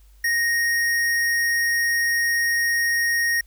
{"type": "tone with hard clipping", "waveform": "sine", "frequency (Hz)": 1864.7, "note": "A#6", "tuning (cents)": 0, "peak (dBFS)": -20, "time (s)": [0.24, 3.41], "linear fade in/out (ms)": 5, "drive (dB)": 17, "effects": ["added 50 Hz sine -48 dBFS peak until 3.46 s", "white hiss -62 dBFS RMS until 3.46 s"]}